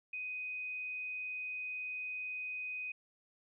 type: tone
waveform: sine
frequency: 2501 Hz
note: D#7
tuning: 8 cents sharp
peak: -38 dBFS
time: 0.13-2.92 s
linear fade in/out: 5 ms
effects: none